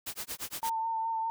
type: noise with tremolo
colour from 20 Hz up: white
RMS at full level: -36 dBFS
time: 0.06-0.7 s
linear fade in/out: 10 ms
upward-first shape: sine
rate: 8.6 Hz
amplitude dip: 100%
type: tone with vibrato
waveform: sine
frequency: 901 Hz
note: A5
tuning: 41 cents sharp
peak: -29 dBFS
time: 0.63-1.3 s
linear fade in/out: 0 ms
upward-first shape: sine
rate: 4.9 Hz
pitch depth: 21 cents each way
effects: none